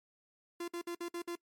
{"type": "tone bursts", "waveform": "45% pulse", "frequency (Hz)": 344.6, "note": "F4", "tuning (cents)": -23, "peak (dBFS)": -37, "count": 6, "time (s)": [0.6, 1.355], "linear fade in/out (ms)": 5, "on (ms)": 80, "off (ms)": 55, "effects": ["noise-tail reverb RT60 0.1 s tail -23 dB re dry", "MP3 64 kbps"]}